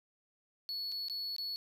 triangle tone with dropouts, 4400 Hz, C#8, 14 cents flat, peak -35 dBFS, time 0.69-1.56 s, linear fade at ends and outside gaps 0 ms, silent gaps 0.917-0.921 / 1.084-1.098 / 1.364-1.383 s, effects none

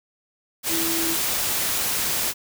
sine tone in noise, 329.6 Hz, E4, in tune, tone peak -27 dBFS, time 0.68-1.17 s, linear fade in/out 50 ms, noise white, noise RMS -24 dBFS, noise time 0.63-2.34 s, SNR -6 dB, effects none

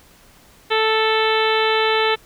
harmonic tone, 440 Hz, A4, in tune, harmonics 1 / 2 / 3 / 4 / 5 / 6 / 7 / 8 / 9, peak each -19 / -22 / -24 / -25 / -26 / -27 / -27 / -28 / -29 dBFS, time 0.7-2.16 s, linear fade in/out 20 ms, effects pink hiss -50 dBFS RMS until 2.25 s

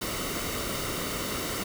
pink noise with comb filter, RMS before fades -32 dBFS, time 0.01-1.64 s, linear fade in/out 10 ms, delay 1.2 ms, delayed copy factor -0.55, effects none

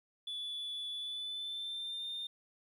sine tone with pitch glide, 3449 to 3618 Hz, A7 to A7, -35 to +48 cents, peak -36 dBFS, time 0.27-2.27 s, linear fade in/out 5 ms, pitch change +83 cents, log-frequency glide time 0.95-2.07 s, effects tanh soft clip ceiling -36 dBFS + 12-bit

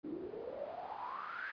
pink noise with band-pass filter sweep, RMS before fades -44 dBFS, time 0.03-1.52 s, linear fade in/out 20 ms, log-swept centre 290 to 1700 Hz, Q 9.6, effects resampled to 11025 Hz

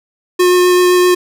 square tone with vibrato, 360 Hz, F#4, 47 cents flat, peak -8 dBFS, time 0.39-1.15 s, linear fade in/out 10 ms, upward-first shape sine, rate 7.7 Hz, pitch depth 8 cents each way, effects none

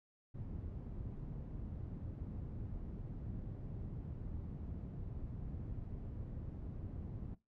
white low-pass noise, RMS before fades -45 dBFS, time 0.34-7.35 s, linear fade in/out 10 ms, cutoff 130 Hz, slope 12 dB/octave, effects noise-tail reverb RT60 0.2 s tail -18 dB re dry

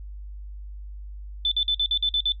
sine tone bursts, 3515 Hz, A7, 2 cents flat, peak -19 dBFS, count 8, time 1.45-2.321 s, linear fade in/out 2 ms, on 66 ms, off 49 ms, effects noise-tail reverb RT60 0.1 s tail -19 dB re dry + added 50 Hz sine -35 dBFS peak until 2.4 s

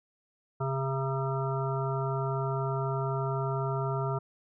harmonic tone, 134.4 Hz, C3, 47 cents sharp, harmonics 1 / 3 / 5 / 7 / 9 / 10, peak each -30 / -35 / -37 / -38 / -40 / -40 dBFS, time 0.6-4.19 s, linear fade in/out 10 ms, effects none

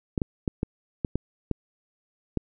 clicks, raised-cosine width 3 ms, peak -12 dBFS, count 8, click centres 0.178 / 0.218 / 0.478 / 0.631 / 1.048 / 1.156 / 1.513 / 2.373 s, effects none

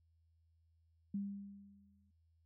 sine tone with exponential decay, 200 Hz, G3, 35 cents sharp, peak -35 dBFS, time 1.14-2.11 s, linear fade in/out 5 ms, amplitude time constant 210 ms, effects added 82 Hz sine -70 dBFS peak until 2.45 s

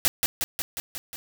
white noise with echo, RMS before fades -20 dBFS, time 0.05-0.08 s, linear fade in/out 0 ms, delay 180 ms, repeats 6, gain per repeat -3 dB, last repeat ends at 1.16 s, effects none

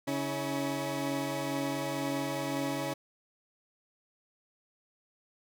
20% pulse tone cluster, 140.4 / 278.8 / 323.6 Hz, C#3 / C#4 / E4, +22 / +10 / -32 cents, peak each -33 / -29 / -32 dBFS, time 0.07-2.94 s, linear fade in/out 10 ms, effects none

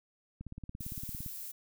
click train, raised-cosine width 5 ms, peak -30 dBFS, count 16, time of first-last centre 0.41-1.262 s, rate 17.6 Hz
violet noise, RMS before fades -43 dBFS, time 0.8-1.52 s, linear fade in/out 10 ms
effects none

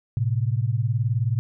sine beating tone pair, 110 / 129 Hz, A2 / C3, 0 / -24 cents, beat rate 19 Hz, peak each -22 / -24 dBFS, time 0.17-1.39 s, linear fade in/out 0 ms, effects none

